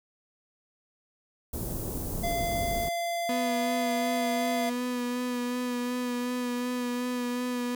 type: band-stop noise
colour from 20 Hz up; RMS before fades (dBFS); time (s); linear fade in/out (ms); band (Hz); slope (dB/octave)
pink; -33; 1.53-2.89; 5; 500 to 11000; 12
type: tone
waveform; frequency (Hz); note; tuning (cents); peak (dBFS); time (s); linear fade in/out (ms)
square; 686; F5; -31; -29; 2.23-4.7; 10
type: tone with vibrato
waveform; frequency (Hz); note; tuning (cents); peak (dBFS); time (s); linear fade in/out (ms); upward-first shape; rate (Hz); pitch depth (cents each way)
35% pulse; 246.4; B3; -4; -27; 3.29-7.75; 2; sine; 2.7; 19
effects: none